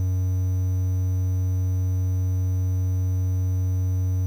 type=tone; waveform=triangle; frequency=92.5 Hz; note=F#2; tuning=in tune; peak=-18 dBFS; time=0-4.26 s; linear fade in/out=0 ms; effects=8-bit